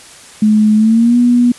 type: tone with pitch glide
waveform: sine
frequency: 213.8 to 242.8 Hz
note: A3 to B3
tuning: -49 to -29 cents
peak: -6 dBFS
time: 0.42-1.52 s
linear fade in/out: 5 ms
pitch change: +220 cents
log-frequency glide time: 0.76-1.17 s
effects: white hiss -37 dBFS RMS until 1.58 s + resampled to 24000 Hz